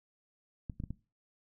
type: clicks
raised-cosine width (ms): 5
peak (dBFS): -26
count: 4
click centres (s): 0.698 / 0.801 / 0.838 / 0.906
effects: noise-tail reverb RT60 0.3 s tail -19 dB re dry